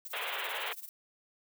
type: noise with tremolo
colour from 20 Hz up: violet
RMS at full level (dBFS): -42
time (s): 0.05-0.89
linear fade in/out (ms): 0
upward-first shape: sine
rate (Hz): 18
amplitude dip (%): 80
type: band-pass noise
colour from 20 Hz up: white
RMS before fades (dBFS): -37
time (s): 0.13-0.73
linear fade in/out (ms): 5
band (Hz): 430 to 3400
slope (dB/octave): 48
effects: none